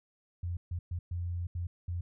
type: tone bursts at uneven times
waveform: sine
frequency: 87.3 Hz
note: F2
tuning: in tune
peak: -32 dBFS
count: 6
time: 0.43-0.57 / 0.71-0.79 / 0.91-0.99 / 1.11-1.47 / 1.55-1.67 / 1.88-2.01 s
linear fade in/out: 5 ms
effects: none